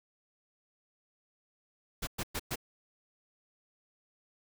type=noise bursts; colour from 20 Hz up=pink; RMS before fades=-35 dBFS; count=4; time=2.02-2.558 s; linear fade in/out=10 ms; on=52 ms; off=110 ms; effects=none